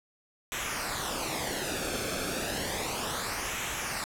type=noise with flanger; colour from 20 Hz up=pink; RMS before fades=-33 dBFS; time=0.52-4.04 s; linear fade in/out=0 ms; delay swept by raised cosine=0.21 to 1.04 ms; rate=0.32 Hz; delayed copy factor=-0.65; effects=low-pass 12000 Hz 12 dB/octave